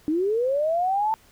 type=linear sweep; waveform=sine; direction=up; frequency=294.3 to 896 Hz; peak=-20 dBFS; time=0.08-1.14 s; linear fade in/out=0 ms; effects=pink hiss -56 dBFS RMS until 1.31 s